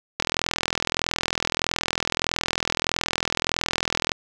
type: click train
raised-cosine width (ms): 0.2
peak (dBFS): -4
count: 164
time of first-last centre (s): 0.2-4.118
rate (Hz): 41.6
effects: none